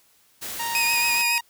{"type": "noise", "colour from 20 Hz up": "white", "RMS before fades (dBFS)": -33, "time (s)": [0.41, 1.23], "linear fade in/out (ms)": 20}
{"type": "tone with pitch glide", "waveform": "sawtooth", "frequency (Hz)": [932.3, 940.4], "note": ["A#5", "A#5"], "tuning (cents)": [0, 15], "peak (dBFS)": -23, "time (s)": [0.59, 1.41], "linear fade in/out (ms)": 10, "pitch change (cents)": 15, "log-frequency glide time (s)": [0.87, 0.99]}
{"type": "tone with vibrato", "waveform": "sawtooth", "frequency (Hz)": 2489, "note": "D#7", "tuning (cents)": 0, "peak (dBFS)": -17, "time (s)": [0.75, 1.38], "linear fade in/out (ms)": 0, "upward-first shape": "triangle", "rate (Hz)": 7.2, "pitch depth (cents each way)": 36}
{"effects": ["white hiss -60 dBFS RMS until 1.49 s"]}